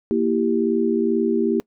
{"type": "chord", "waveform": "sine", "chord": "E diminished", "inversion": "second", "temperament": "equal", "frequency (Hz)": [233.1, 329.6, 392], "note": ["Bb3", "E4", "G4"], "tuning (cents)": [0, 0, 0], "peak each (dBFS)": [-21, -22, -21], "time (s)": [0.11, 1.6], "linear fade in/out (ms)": 0, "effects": ["noise-tail reverb RT60 0.1 s tail -24 dB re dry"]}